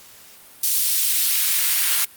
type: noise with high-pass filter sweep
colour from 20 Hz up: white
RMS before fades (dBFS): -19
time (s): 0.63-2.05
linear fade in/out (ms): 5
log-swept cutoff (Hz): 4800 to 1400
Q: 0.81
effects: white hiss -46 dBFS RMS until 2.16 s + Opus 48 kbps